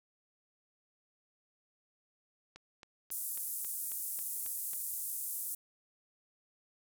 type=click train; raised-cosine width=0.2 ms; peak=-33 dBFS; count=9; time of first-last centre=2.56-4.734 s; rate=3.68 Hz
type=band-pass noise; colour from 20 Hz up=pink; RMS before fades=-39 dBFS; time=3.11-5.55 s; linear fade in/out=5 ms; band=9500 to 16000 Hz; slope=24 dB/octave
effects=none